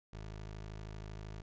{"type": "tone", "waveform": "20% pulse", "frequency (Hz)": 52.8, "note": "G#1", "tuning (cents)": 29, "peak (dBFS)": -39, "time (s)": [0.13, 1.42], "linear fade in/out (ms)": 5, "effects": ["resampled to 16000 Hz"]}